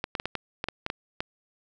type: clicks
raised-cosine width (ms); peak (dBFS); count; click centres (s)
0.3; -13; 10; 0.041 / 0.152 / 0.199 / 0.256 / 0.353 / 0.641 / 0.686 / 0.864 / 0.901 / 1.205
effects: none